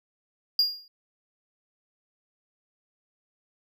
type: tone with exponential decay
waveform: triangle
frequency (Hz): 4826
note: D8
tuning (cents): +46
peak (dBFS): -15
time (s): 0.59-0.88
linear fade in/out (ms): 2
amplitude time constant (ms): 63
effects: none